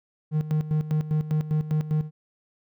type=tone with tremolo; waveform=triangle; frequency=153.8 Hz; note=D#3; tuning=20 cents flat; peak=-18 dBFS; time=0.31-2.11 s; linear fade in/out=50 ms; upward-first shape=square; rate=5 Hz; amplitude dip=75%; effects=none